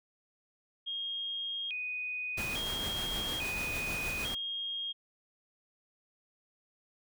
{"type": "tone with vibrato", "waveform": "sine", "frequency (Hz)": 2842, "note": "F7", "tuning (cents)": 30, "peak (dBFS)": -34, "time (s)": [0.86, 4.93], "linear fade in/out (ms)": 20, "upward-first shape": "square", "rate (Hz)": 0.59, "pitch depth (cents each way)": 230}
{"type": "noise with tremolo", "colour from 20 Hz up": "pink", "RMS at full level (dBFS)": -38, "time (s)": [2.37, 4.35], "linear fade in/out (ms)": 10, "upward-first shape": "sine", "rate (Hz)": 6.6, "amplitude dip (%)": 30}
{"effects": []}